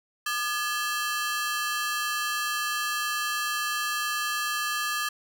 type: ring-modulated tone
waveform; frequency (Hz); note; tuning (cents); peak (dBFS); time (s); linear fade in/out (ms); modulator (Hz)
sawtooth; 1453; F#6; -32; -20; 0.26-5.09; 5; 245
effects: none